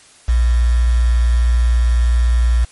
sine tone with quantisation, 59.3 Hz, A#1, 30 cents sharp, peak -10 dBFS, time 0.28-2.65 s, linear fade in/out 10 ms, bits 5, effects white hiss -46 dBFS RMS until 2.71 s + MP3 48 kbps

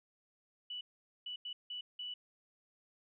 sine tone bursts at uneven times, 2960 Hz, F#7, in tune, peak -40 dBFS, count 5, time 0.7-0.81 / 1.26-1.36 / 1.45-1.53 / 1.7-1.81 / 1.99-2.14 s, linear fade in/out 5 ms, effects none

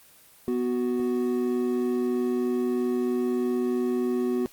triangle tone pair together, 246.9 / 370 Hz, B3 / F#4, 0 / 0 cents, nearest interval perfect fifth, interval 700 cents, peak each -24 dBFS, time 0.48-4.46 s, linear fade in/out 0 ms, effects white hiss -54 dBFS RMS until 4.52 s + Opus 24 kbps

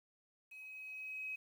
sine tone with level ramp, 2541 Hz, D#7, 36 cents sharp, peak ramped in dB -50 to -39 dBFS, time 0.51-1.36 s, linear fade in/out 10 ms, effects 11-bit

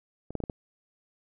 clicks, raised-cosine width 2 ms, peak -26 / -16 / -20 / -20 / -21 dBFS, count 5, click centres 0.306 / 0.353 / 0.403 / 0.438 / 0.498 s, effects none

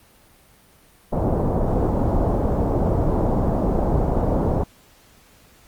pink low-pass noise, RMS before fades -20 dBFS, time 1.12-4.64 s, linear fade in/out 10 ms, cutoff 830 Hz, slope 24 dB/octave, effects pink hiss -53 dBFS RMS until 5.67 s + Opus 32 kbps

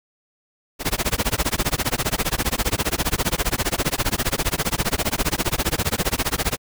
pink noise with tremolo, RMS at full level -19 dBFS, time 0.79-6.58 s, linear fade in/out 50 ms, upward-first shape sine, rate 15 Hz, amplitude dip 100%, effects none

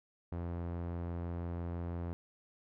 sawtooth tone with low-pass filter, 86 Hz, F2, 26 cents flat, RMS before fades -39 dBFS, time 0.32-2.13 s, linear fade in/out 0 ms, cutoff 1100 Hz, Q 0.61, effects none

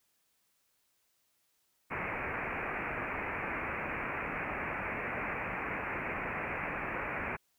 white low-pass noise, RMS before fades -37 dBFS, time 1.9-7.37 s, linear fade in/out 20 ms, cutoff 2500 Hz, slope 96 dB/octave, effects white hiss -75 dBFS RMS until 7.58 s

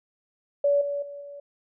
sine tone with level steps, 571 Hz, D5, 49 cents flat, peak -18 / -26 / -36 / -38 dBFS, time 0.64-1.4 s, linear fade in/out 5 ms, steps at 0.81 / 1.02 / 1.21 s, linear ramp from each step 5 ms, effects none

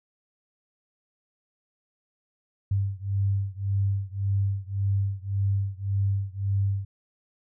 sine beating tone pair, 98 / 99.8 Hz, G2 / G2, 0 / +32 cents, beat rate 1.8 Hz, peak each -26 / -27 dBFS, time 2.71-6.85 s, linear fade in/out 5 ms, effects none

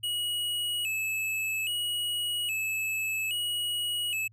square tone with vibrato, 2752 Hz, F7, 26 cents flat, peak -29 dBFS, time 0.03-4.28 s, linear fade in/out 10 ms, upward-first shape square, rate 0.61 Hz, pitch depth 95 cents each way, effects added 109 Hz sine -55 dBFS peak until 4.32 s

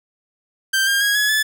sawtooth tone with pitch steps, 1568 / 1607.4 / 1647.9 / 1689.3 / 1731.8 Hz, G6 / G6 / G#6 / G#6 / A6, 0 / +43 / -14 / +29 / -28 cents, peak -12 dBFS, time 0.73-1.43 s, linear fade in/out 10 ms, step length 140 ms, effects none

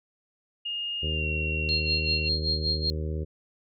sine tone with pitch glide, 2839 to 2742 Hz, F7 to F7, +28 to -32 cents, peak -29 dBFS, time 0.65-2.29 s, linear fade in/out 10 ms, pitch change -60 cents, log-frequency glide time 1.07-1.26 s
harmonic tone, 77.78 Hz, D#2, in tune, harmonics 1 / 2 / 3 / 4 / 5 / 6 / 7, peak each -29 / -35 / -44 / -42 / -39 / -42 / -45 dBFS, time 1.02-3.25 s, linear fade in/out 20 ms
sine tone with tremolo, 4230 Hz, C8, 18 cents sharp, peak -23 dBFS, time 1.69-2.9 s, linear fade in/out 0 ms, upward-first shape sine, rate 5.2 Hz, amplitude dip 85%
effects none

